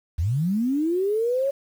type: linear sweep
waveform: sine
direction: up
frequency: 70.8 to 563 Hz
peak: -20 dBFS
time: 0.18-1.51 s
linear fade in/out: 10 ms
effects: 8-bit